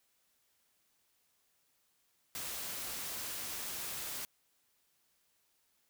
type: noise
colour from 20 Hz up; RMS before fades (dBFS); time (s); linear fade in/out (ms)
white; -41; 2.35-4.25; 0
effects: white hiss -75 dBFS RMS until 5.89 s